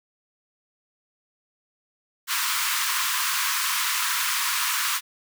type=high-pass noise; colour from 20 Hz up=pink; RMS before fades=-25 dBFS; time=2.27-5.01 s; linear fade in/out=50 ms; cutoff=960 Hz; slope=96 dB/octave; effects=none